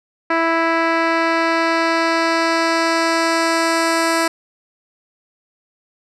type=tone with low-pass filter sweep; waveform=10% pulse; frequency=329.7 Hz; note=E4; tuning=in tune; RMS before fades=-17 dBFS; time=0.3-4.28 s; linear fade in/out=5 ms; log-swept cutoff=2300 to 9700 Hz; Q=1; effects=none